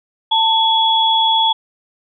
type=tone pair together; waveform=sine; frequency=892 / 3368 Hz; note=A5 / G#7; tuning=+23 / +24 cents; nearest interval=octave + major seventh; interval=2301 cents; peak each=-14 dBFS; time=0.31-1.53 s; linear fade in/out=10 ms; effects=none